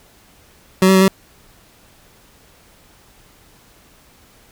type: tone with pitch steps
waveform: 25% pulse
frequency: 187.5 / 191 / 188.6 / 192 Hz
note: F#3 / G3 / F#3 / G3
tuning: +23 / -45 / +33 / -36 cents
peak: -5 dBFS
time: 0.82-1.08 s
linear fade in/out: 2 ms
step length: 65 ms
effects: pink hiss -50 dBFS RMS until 4.51 s